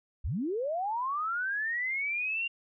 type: linear sweep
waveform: sine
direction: up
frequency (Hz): 42.62 to 2794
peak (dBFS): -29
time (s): 0.24-2.48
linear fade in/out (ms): 10
effects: none